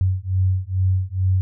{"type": "beating tone pair", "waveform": "sine", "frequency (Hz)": [92.5, 94.8], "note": ["F#2", "F#2"], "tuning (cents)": [0, 43], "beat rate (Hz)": 2.3, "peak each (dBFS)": -20, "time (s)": [0.01, 1.41], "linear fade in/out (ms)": 0, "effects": []}